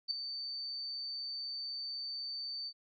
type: tone with ADSR envelope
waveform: sine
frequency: 4568 Hz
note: D8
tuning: 49 cents flat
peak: -28 dBFS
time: 0.08-2.73 s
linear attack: 30 ms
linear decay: 3 ms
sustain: -10 dB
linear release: 58 ms
effects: none